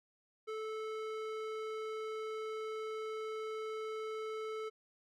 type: tone with band-pass filter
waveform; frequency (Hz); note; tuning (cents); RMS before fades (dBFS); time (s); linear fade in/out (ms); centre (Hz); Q
square; 436.7; A4; -13; -41; 0.47-4.7; 20; 930; 0.62
effects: none